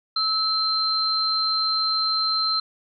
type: tone pair together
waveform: sine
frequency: 1300 / 4127 Hz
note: E6 / C8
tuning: -24 / -25 cents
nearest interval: octave + minor sixth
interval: 1999 cents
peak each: -26 / -21 dBFS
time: 0.16-2.6 s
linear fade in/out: 5 ms
effects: none